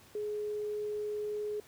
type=tone; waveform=sine; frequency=420 Hz; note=G#4; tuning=19 cents sharp; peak=-33 dBFS; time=0.15-1.6 s; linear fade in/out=2 ms; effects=pink hiss -58 dBFS RMS until 1.67 s + high-pass 60 Hz 12 dB/octave